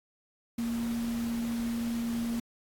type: tone in noise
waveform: sine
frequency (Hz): 233.1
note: A#3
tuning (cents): 0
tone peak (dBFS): -29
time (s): 0.58-2.4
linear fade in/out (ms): 5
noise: pink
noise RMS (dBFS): -44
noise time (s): 0.58-2.4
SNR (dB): +12
effects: AAC 64 kbps